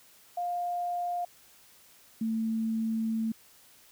sine tone pair in turn, 705 / 223.3 Hz, F5 / A3, +16 / +26 cents, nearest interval octave + minor sixth, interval 1990 cents, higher first, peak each -29 / -27 dBFS, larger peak second, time 0.37-1.25 / 2.21-3.32 s, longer second, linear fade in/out 5 ms, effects white hiss -58 dBFS RMS until 3.91 s

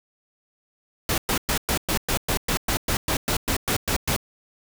pink noise bursts, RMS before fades -23 dBFS, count 16, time 1.09-4.164 s, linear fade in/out 2 ms, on 89 ms, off 110 ms, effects none

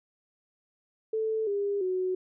sine tone with pitch steps, 440 / 403.5 / 370 Hz, A4 / G#4 / F#4, 0 / -50 / 0 cents, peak -26 dBFS, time 1.13-2.15 s, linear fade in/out 5 ms, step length 340 ms, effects none

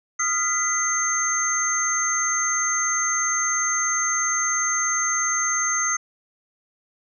sine tone cluster, 1247 / 1384 / 1999 / 6330 Hz, D#6 / F6 / B6 / G8, +3 / -16 / +20 / +16 cents, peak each -28 / -29 / -28 / -22 dBFS, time 0.19-5.97 s, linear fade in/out 10 ms, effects none

